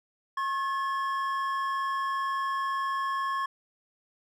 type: tone pair together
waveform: triangle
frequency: 1084.5 / 1719 Hz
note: C#6 / A6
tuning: -38 / -41 cents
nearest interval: minor sixth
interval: 797 cents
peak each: -26 / -34 dBFS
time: 0.37-3.46 s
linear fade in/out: 5 ms
effects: none